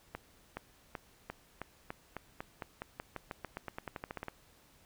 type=accelerating click train; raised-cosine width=0.5 ms; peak=-24 dBFS; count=24; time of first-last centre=0.15-4.283 s; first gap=420 ms; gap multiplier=0.91; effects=pink hiss -64 dBFS RMS until 4.85 s